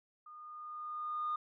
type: tone with level ramp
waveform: sine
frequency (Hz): 1222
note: D#6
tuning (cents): -32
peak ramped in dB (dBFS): -50 to -31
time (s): 0.26-1.36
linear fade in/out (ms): 5
effects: tanh soft clip ceiling -29 dBFS